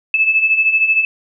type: beating tone pair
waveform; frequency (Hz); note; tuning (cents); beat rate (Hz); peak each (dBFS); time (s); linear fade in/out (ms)
sine; 2605 / 2618; E7 / E7; -21 / -13; 13; -18 / -12; 0.14-1.05; 2
effects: none